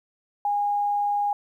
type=tone; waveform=sine; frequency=819 Hz; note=G#5; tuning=24 cents flat; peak=-21 dBFS; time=0.45-1.33 s; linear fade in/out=2 ms; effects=10-bit